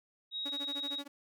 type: tone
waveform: sine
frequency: 3793 Hz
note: A#7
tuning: 29 cents sharp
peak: -35 dBFS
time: 0.31-1.03 s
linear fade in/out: 50 ms
type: tone with tremolo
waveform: sawtooth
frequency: 283.5 Hz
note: C#4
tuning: 39 cents sharp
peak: -36 dBFS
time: 0.45-1.08 s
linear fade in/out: 10 ms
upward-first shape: sine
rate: 13 Hz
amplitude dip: 100%
effects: none